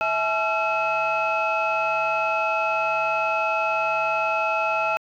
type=tone cluster; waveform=sine; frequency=652 / 855 / 1360 / 2574 Hz; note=E5 / A5 / F6 / E7; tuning=-19 / -50 / -46 / -42 cents; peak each=-25 dBFS; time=0.01-4.97 s; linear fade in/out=0 ms; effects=tanh soft clip ceiling -14 dBFS